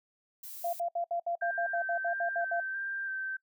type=noise; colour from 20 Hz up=violet; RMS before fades=-44 dBFS; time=0.43-0.8 s; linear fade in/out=5 ms
type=tone bursts; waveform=sine; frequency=688 Hz; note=F5; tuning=26 cents flat; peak=-29 dBFS; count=13; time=0.64-2.602 s; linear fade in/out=5 ms; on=90 ms; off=66 ms
type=tone with vibrato; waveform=sine; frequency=1568 Hz; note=G6; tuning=in tune; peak=-33 dBFS; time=1.41-3.37 s; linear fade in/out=10 ms; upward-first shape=square; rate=1.5 Hz; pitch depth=18 cents each way
effects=noise-tail reverb RT60 0.1 s tail -23 dB re dry